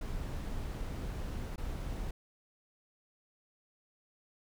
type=noise with dropouts; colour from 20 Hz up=brown; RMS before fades=-38 dBFS; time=0.01-2.11 s; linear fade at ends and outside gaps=5 ms; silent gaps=1.56-1.579 s; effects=none